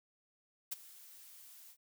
blue noise with ADSR envelope, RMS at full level -36 dBFS, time 0.71-1.77 s, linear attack 14 ms, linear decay 19 ms, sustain -20 dB, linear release 68 ms, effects none

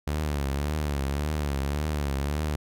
sawtooth tone with vibrato, 72.4 Hz, D2, 24 cents flat, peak -22 dBFS, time 0.07-2.56 s, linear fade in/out 5 ms, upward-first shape triangle, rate 1.8 Hz, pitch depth 120 cents each way, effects none

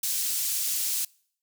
pink high-pass noise, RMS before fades -28 dBFS, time 0.03-1.05 s, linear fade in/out 5 ms, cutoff 6300 Hz, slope 12 dB/octave, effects noise-tail reverb RT60 0.6 s tail -26 dB re dry

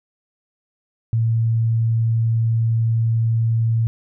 sine tone, 113.9 Hz, A#2, 40 cents flat, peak -15 dBFS, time 1.13-3.87 s, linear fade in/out 0 ms, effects none

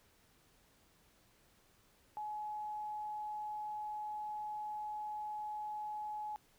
sine tone, 846 Hz, G#5, 32 cents sharp, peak -39 dBFS, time 2.17-6.36 s, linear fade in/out 0 ms, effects pink hiss -69 dBFS RMS until 6.58 s

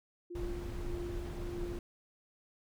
sine tone with tremolo, 349.2 Hz, F4, in tune, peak -38 dBFS, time 0.3-1.79 s, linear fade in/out 10 ms, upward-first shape triangle, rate 1.7 Hz, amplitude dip 70%
brown noise, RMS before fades -40 dBFS, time 0.35-1.79 s, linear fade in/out 2 ms
effects none

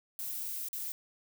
violet noise with dropouts, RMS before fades -38 dBFS, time 0.19-0.92 s, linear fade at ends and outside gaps 0 ms, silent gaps 0.686-0.73 s, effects none

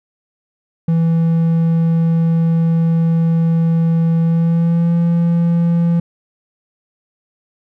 triangle tone with pitch glide, 165.1 to 169.64 Hz, E3 to E3, +3 to +50 cents, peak -9 dBFS, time 0.88-6 s, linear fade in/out 5 ms, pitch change +47 cents, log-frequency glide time 4.21-4.94 s, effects none

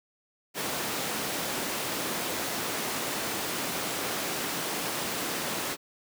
pink high-pass noise, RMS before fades -32 dBFS, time 0.54-5.77 s, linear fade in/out 50 ms, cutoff 230 Hz, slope 12 dB/octave, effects none

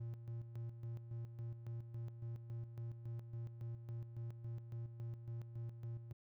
triangle tone with tremolo, 116.54 Hz, A#2, in tune, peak -40 dBFS, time 0-6.13 s, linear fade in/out 10 ms, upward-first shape square, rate 3.6 Hz, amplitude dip 60%, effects none

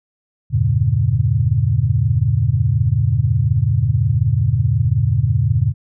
sine chord, E diminished seventh, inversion none, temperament equal with one note detuned, 82.41 / 98 / 116.54 / 142.08 Hz, E2 / G2 / Bb2 / Db3, 0 / 0 / 0 / +43 cents, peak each -22 / -19 / -16 / -19 dBFS, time 0.5-5.74 s, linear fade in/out 50 ms, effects none

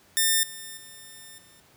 5% pulse tone with level steps, 1800 Hz, A6, 39 cents sharp, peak -9 / -27 / -33 / -43 dBFS, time 0.17-1.6 s, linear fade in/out 0 ms, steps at 0.43 / 0.77 / 1.38 s, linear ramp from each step 2 ms, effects pink hiss -58 dBFS RMS until 1.76 s + high-pass 80 Hz 12 dB/octave

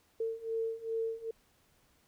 sine beating tone pair, 450 / 452.5 Hz, A4 / A4, +39 / +48 cents, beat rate 2.5 Hz, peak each -37 / -35 dBFS, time 0.2-1.31 s, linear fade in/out 5 ms, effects pink hiss -69 dBFS RMS until 2.07 s

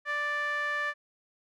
sawtooth tone with band-pass filter, 587.3 Hz, D5, in tune, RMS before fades -31 dBFS, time 0.05-0.94 s, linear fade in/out 50 ms, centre 1600 Hz, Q 6.3, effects none

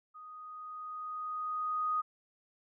sine tone with level ramp, 1244.5 Hz, D#6, in tune, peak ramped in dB -47 to -28 dBFS, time 0.14-2.02 s, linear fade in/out 20 ms, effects none

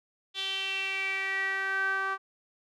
sawtooth tone with band-pass filter sweep, 386.7 Hz, G4, 24 cents flat, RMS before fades -31 dBFS, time 0.34-2.18 s, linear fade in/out 50 ms, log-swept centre 3400 to 1300 Hz, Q 6.9, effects none

